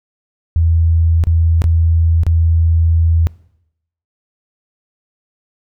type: tone with dropouts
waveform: sine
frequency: 82.41 Hz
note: E2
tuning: in tune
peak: -9 dBFS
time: 0.56-3.27 s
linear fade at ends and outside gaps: 0 ms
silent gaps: 1.238-1.27 / 1.619-1.641 / 2.234-2.266 s
effects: noise-tail reverb RT60 0.8 s tail -22 dB re dry